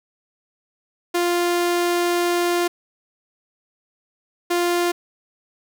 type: tone pair in turn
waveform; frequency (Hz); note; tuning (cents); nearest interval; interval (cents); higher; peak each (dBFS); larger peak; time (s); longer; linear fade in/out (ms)
sawtooth; 349.2 / 349.2; F4 / F4; 0 / 0; unison; 0; neither; -14; neither; 1.14-2.68 / 4.5-4.92; first; 10
effects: none